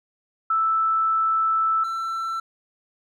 sine / triangle tone pair in turn, 1318.5 / 1337.7 Hz, E6 / E6, 0 / +25 cents, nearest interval unison, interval 25 cents, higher second, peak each -18 / -23 dBFS, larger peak first, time 0.5-1.84 / 1.84-2.4 s, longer first, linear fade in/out 5 ms, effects none

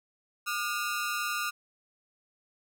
sawtooth ring-modulated tone, 1318.5 Hz, E6, in tune, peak -23 dBFS, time 0.46-1.51 s, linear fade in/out 20 ms, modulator 109 Hz, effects none

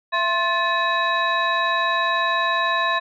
sine tone cluster, 670 / 1058 / 1744 / 2538 / 3868 Hz, E5 / C6 / A6 / D#7 / B7, +28 / +19 / -16 / +34 / -37 cents, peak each -26 / -21 / -23 / -30 / -27 dBFS, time 0.12-3 s, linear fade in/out 20 ms, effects tanh soft clip ceiling -8 dBFS

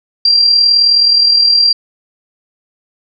sine tone with amplitude modulation, 4739 Hz, D8, 15 cents sharp, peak -4 dBFS, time 0.25-1.73 s, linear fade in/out 5 ms, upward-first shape sine, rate 39.2 Hz, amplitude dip 45%, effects none

